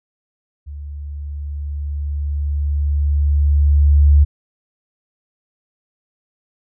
sine tone with level ramp, 72.5 Hz, D2, 22 cents flat, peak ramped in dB -28 to -6 dBFS, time 0.66-4.25 s, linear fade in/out 20 ms, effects none

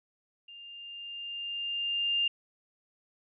sine tone with level ramp, 2802 Hz, F7, 5 cents sharp, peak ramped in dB -46 to -24 dBFS, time 0.48-2.28 s, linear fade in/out 5 ms, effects none

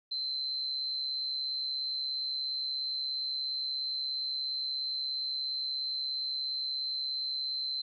sine tone with amplitude modulation, 4085 Hz, C8, 42 cents flat, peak -29 dBFS, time 0.11-7.82 s, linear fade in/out 10 ms, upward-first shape sine, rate 137 Hz, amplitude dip 55%, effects none

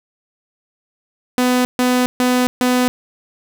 sawtooth tone bursts, 250 Hz, B3, 21 cents sharp, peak -9 dBFS, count 4, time 1.38-2.88 s, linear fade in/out 0 ms, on 270 ms, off 140 ms, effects none

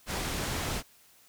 pink low-pass noise, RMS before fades -33 dBFS, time 0.06-0.83 s, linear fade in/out 50 ms, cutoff 11000 Hz, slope 12 dB/octave, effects white hiss -60 dBFS RMS until 1.28 s

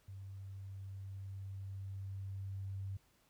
sine tone with level ramp, 97.2 Hz, G2, 14 cents flat, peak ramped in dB -46 to -39 dBFS, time 0.08-2.97 s, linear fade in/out 5 ms, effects pink hiss -72 dBFS RMS until 3.29 s

